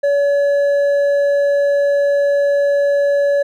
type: tone with hard clipping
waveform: sine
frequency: 568 Hz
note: C#5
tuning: 42 cents sharp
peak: -13 dBFS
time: 0.03-3.43 s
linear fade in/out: 10 ms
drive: 4 dB
effects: none